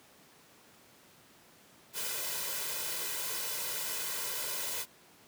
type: noise with comb filter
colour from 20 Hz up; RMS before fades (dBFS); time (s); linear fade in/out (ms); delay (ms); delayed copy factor
white; -36; 1.93-4.86; 50; 2; +0.7
effects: pink hiss -59 dBFS RMS until 5.27 s + high-pass 150 Hz 12 dB/octave